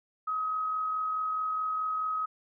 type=tone with amplitude modulation; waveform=sine; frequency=1268 Hz; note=D#6; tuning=32 cents sharp; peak=-27 dBFS; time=0.27-2.26 s; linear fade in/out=10 ms; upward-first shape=sine; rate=44.7 Hz; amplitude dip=25%; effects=none